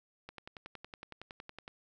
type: click train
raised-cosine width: 0.3 ms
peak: -29 dBFS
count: 16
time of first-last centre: 0.29-1.679 s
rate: 10.8 Hz
effects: none